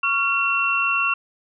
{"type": "tone cluster", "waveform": "sine", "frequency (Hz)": [1121, 1383, 2722], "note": ["C#6", "F6", "F7"], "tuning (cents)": [19, -17, -45], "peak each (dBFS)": [-24, -25, -20], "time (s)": [0.03, 1.14], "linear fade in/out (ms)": 5, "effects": []}